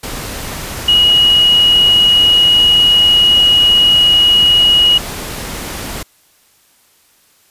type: tone in noise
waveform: sine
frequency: 2900 Hz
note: F#7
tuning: 35 cents flat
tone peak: -6 dBFS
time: 0.88-4.98 s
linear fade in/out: 5 ms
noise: pink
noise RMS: -24 dBFS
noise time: 0.03-6.03 s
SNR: +15 dB
effects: white hiss -52 dBFS RMS until 7.5 s + resampled to 32000 Hz